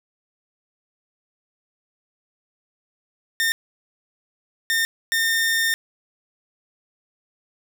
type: tone bursts at uneven times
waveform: sawtooth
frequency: 1818 Hz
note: A#6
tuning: 44 cents flat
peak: -15 dBFS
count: 3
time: 3.4-3.52 / 4.7-4.85 / 5.12-5.74 s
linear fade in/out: 0 ms
effects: none